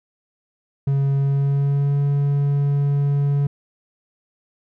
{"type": "tone with pitch glide", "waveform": "triangle", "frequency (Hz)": [138.4, 142.04], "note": ["C#3", "C#3"], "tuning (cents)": [-2, 43], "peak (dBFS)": -14, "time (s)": [0.87, 3.47], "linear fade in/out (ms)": 5, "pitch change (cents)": 45, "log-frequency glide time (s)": [1.17, 1.99], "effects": []}